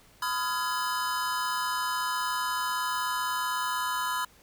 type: chord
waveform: square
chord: F half-diminished seventh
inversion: second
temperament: just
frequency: 1005.8 / 1257.2 / 1396.9 / 1676.3 Hz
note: Cb6 / Eb6 / F6 / Ab6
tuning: +31 / +18 / 0 / +16 cents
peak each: -31 / -36 / -36 / -37 dBFS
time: 0.22-4.25 s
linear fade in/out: 5 ms
effects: pink hiss -58 dBFS RMS until 4.42 s